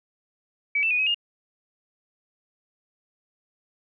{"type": "tone with pitch steps", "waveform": "sine", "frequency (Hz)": [2285, 2658, 2469, 2544, 2834], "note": ["D7", "E7", "D#7", "D#7", "F7"], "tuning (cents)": [-48, 14, -14, 38, 25], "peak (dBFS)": -20, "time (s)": [0.75, 1.145], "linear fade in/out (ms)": 5, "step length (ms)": 79, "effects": []}